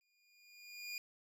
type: tone with exponential growth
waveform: 25% pulse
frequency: 2430 Hz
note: D#7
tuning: 42 cents flat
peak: -36 dBFS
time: 0.01-0.98 s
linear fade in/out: 1 ms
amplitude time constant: 210 ms
effects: none